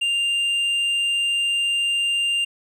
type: tone with hard clipping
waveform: sine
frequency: 2794 Hz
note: F7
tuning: in tune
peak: -20 dBFS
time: 0.01-2.45 s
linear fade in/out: 10 ms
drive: 4 dB
effects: none